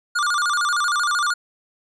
square tone with vibrato, 1300 Hz, E6, 24 cents flat, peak -19 dBFS, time 0.15-1.34 s, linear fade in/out 10 ms, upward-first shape square, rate 13 Hz, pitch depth 170 cents each way, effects resampled to 22050 Hz + 10-bit

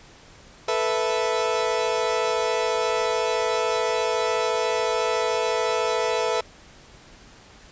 30% pulse chord, A suspended second, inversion none, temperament equal, 440 / 493.9 / 659.3 Hz, A4 / B4 / E5, 0 / 0 / 0 cents, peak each -23 / -23 / -24 dBFS, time 0.68-6.41 s, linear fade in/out 5 ms, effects pink hiss -49 dBFS RMS until 7.71 s + resampled to 16000 Hz

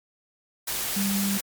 sine tone in noise, 198.1 Hz, G3, 18 cents sharp, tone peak -24 dBFS, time 0.96-1.38 s, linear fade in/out 10 ms, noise white, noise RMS -29 dBFS, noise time 0.67-1.41 s, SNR +2 dB, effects MP3 96 kbps

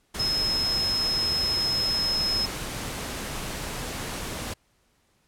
sine tone in noise, 5160 Hz, E8, 38 cents flat, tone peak -23 dBFS, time 0.19-2.46 s, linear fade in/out 10 ms, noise pink, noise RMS -33 dBFS, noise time 0.14-4.54 s, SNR +7 dB, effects pink hiss -67 dBFS RMS until 5.27 s + low-pass 12000 Hz 12 dB/octave

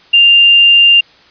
sine tone, 2794 Hz, F7, in tune, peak -3 dBFS, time 0.13-1.01 s, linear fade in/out 10 ms, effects white hiss -44 dBFS RMS until 1.3 s + resampled to 11025 Hz

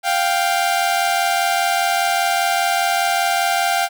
sawtooth tone pair together, 699 / 784 Hz, F5 / G5, +1 / 0 cents, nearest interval major second, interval 199 cents, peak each -15 dBFS, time 0.03-3.89 s, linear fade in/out 50 ms, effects none

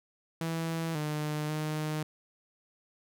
sawtooth tone with pitch steps, 164.1 / 151.2 / 153.8 Hz, E3 / D#3 / D#3, -8 / -49 / -20 cents, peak -27 dBFS, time 0.41-2.03 s, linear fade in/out 2 ms, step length 540 ms, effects none

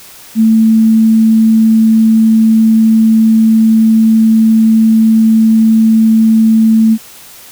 sine tone, 222.1 Hz, A3, 16 cents sharp, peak -4 dBFS, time 0.35-6.98 s, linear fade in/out 50 ms, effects white hiss -35 dBFS RMS until 7.51 s

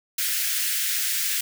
white high-pass noise, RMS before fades -25 dBFS, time 0.18-1.41 s, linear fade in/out 5 ms, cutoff 1500 Hz, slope 48 dB/octave, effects none

